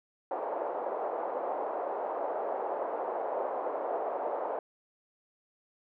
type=band-pass noise; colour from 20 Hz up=white; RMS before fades=-34 dBFS; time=0.31-4.59 s; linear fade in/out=2 ms; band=450 to 790 Hz; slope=24 dB/octave; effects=none